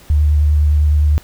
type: tone with vibrato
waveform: sine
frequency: 74.7 Hz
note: D2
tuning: 30 cents sharp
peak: -9 dBFS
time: 0.1-1.18 s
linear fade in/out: 0 ms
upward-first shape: sine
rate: 9.8 Hz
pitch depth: 20 cents each way
effects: pink hiss -44 dBFS RMS until 1.23 s